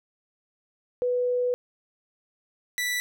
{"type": "tone pair in turn", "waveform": ["sine", "sawtooth"], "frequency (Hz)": [493.9, 1969.9], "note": ["B4", "B6"], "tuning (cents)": [0, -5], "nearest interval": "2 octaves", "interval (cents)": 2395, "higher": "second", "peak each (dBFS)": -22, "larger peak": "neither", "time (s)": [[1.02, 1.54], [2.78, 3]], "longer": "first", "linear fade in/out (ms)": 0, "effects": []}